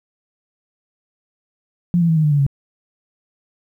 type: tone with pitch steps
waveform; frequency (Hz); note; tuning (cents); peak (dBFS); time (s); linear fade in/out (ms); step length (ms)
sine; 174.61 / 168.08 / 161.79 / 155.74 / 149.91 / 144.31 / 138.91; F3 / E3 / E3 / D#3 / D3 / D3 / C#3; 0 / +34 / -32 / +2 / +36 / -30 / +4; -12; 1.94-2.465; 0; 75
effects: 9-bit